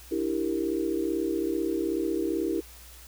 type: chord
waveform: sine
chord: E half-diminished seventh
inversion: third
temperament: equal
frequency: 293.7 / 329.6 / 392 / 466.2 Hz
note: D4 / E4 / G4 / Bb4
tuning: 0 / 0 / 0 / 0 cents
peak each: -34 / -28 / -31 / -34 dBFS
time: 0.11-2.61 s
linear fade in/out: 10 ms
effects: added 60 Hz sine -49 dBFS peak until 3.07 s + white hiss -50 dBFS RMS until 3.07 s